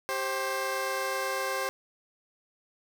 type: tone pair together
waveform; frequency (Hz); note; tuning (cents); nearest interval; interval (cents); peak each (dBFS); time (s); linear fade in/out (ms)
15% pulse; 390.5 / 530; G4 / C5; -7 / +22; perfect fourth; 529; -28 / -24; 0.09-1.69; 0
effects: none